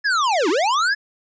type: linear two-way sweep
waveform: square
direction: down then up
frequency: 1740 to 282.4 to 1740 Hz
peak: -17 dBFS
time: 0.04-0.95 s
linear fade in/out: 20 ms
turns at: 0.49 s
effects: resampled to 16000 Hz